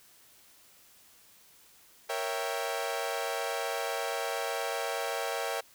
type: chord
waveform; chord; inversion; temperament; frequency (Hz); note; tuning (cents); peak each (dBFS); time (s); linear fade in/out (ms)
sawtooth; A# diminished seventh; none; equal; 466.2 / 554.4 / 659.3 / 784; A#4 / C#5 / E5 / G5; 0 / 0 / 0 / 0; -33; 2.09-5.61; 10
effects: white hiss -59 dBFS RMS until 5.74 s